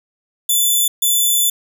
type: tone bursts at uneven times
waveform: 5% pulse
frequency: 3497 Hz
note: A7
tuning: 11 cents flat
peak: -5 dBFS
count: 2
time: 0.49-0.88 / 1.02-1.5 s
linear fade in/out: 5 ms
effects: none